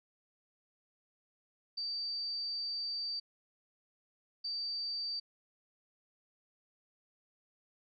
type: tone bursts at uneven times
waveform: sine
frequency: 4636 Hz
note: D8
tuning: 23 cents flat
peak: -35 dBFS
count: 2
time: 1.77-3.2 / 4.44-5.2 s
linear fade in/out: 10 ms
effects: none